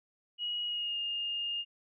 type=tone with pitch glide; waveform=sine; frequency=2900 to 2829 Hz; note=F#7 to F7; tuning=-35 to +22 cents; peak=-32 dBFS; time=0.38-1.65 s; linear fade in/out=50 ms; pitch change=-43 cents; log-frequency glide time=0.66-0.98 s; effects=none